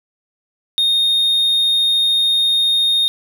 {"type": "tone", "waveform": "triangle", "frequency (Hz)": 3693, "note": "A#7", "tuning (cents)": -17, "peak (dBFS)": -11, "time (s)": [0.78, 3.08], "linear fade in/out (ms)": 0, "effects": []}